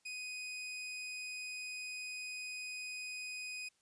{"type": "tone", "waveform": "sawtooth", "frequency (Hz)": 2495, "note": "D#7", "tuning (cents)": 4, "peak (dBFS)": -38, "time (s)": [0.05, 3.69], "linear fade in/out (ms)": 10, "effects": ["white hiss -75 dBFS RMS until 3.81 s", "resampled to 22050 Hz"]}